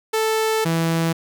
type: tone pair in turn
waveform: sawtooth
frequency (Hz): 440 / 164.81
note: A4 / E3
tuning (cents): 0 / 0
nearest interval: octave + perfect fourth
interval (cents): 1700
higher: first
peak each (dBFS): -14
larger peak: neither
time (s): 0.13-0.65 / 0.65-1.13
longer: first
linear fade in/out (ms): 10
effects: none